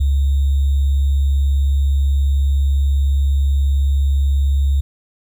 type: tone with sample-and-hold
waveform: sine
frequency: 69.3 Hz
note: C#2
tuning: in tune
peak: -12 dBFS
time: 0-4.81 s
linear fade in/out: 10 ms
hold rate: 3675 Hz
effects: none